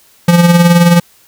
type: tone with tremolo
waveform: square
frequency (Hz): 172.6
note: F3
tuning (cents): -20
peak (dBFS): -3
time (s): 0.28-1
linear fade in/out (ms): 5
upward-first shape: sine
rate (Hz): 19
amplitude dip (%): 50
effects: white hiss -47 dBFS RMS until 1.27 s